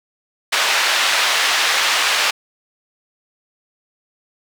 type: band-pass noise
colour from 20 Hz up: white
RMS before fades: -17 dBFS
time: 0.52-2.31 s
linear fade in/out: 10 ms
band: 840 to 3600 Hz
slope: 12 dB/octave
effects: none